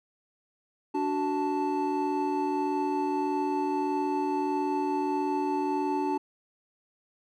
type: tone cluster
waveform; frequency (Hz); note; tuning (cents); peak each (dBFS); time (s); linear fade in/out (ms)
triangle; 291.3 / 372.9 / 879; D4 / F#4 / A5; -14 / +14 / -2; -28 / -29 / -28; 0.94-6.18; 10
effects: none